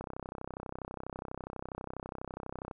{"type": "click train", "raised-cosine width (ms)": 1, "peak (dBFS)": -25, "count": 88, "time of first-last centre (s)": [0.01, 2.712], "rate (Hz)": 32.2, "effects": []}